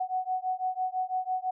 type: beating tone pair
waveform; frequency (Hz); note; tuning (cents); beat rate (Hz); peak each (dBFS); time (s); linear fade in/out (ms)
sine; 740 / 746; F#5 / F#5; 0 / +14; 6; -31; 0-1.51; 10
effects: none